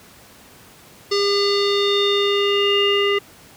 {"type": "tone with low-pass filter sweep", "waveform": "square", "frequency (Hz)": 403.1, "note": "G4", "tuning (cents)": 48, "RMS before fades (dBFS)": -18, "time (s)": [1.11, 3.19], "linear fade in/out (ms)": 10, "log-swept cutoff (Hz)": [4900, 2500], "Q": 7, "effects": ["pink hiss -46 dBFS RMS until 3.56 s", "high-pass 80 Hz 12 dB/octave"]}